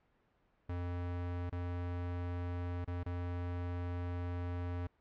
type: tone with dropouts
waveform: square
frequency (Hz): 88.2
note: F2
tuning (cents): +18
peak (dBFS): -37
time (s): 0.69-4.87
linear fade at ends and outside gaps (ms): 5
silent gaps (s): 1.497-1.524 / 2.846-2.876 / 3.033-3.06
effects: pink hiss -73 dBFS RMS until 5 s + low-pass 2000 Hz 12 dB/octave